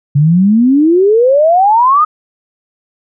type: exponential sweep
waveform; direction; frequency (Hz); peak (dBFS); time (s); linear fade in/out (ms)
sine; up; 138.59 to 1269; -5; 0.15-2.05; 10
effects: none